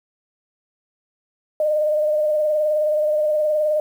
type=tone with vibrato; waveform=sine; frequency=608 Hz; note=D#5; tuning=40 cents flat; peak=-16 dBFS; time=1.6-3.8 s; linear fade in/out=2 ms; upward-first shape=sine; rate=19 Hz; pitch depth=33 cents each way; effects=8-bit